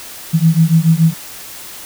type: beating tone pair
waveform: sine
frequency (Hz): 159.4 / 166.4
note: D#3 / E3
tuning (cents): +42 / +17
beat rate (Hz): 7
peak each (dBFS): -11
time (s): 0.33-1.14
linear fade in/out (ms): 20
effects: white hiss -32 dBFS RMS until 1.85 s